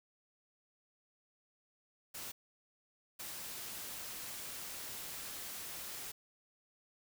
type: noise bursts at uneven times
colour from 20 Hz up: white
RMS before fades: -45 dBFS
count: 2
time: 2.14-2.32 / 3.19-6.12 s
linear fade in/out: 10 ms
effects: none